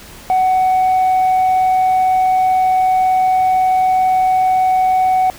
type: tone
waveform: sine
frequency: 747 Hz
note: F#5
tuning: 16 cents sharp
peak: -8 dBFS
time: 0.3-5.3 s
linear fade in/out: 0 ms
effects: tanh soft clip ceiling -9 dBFS + pink hiss -37 dBFS RMS until 5.38 s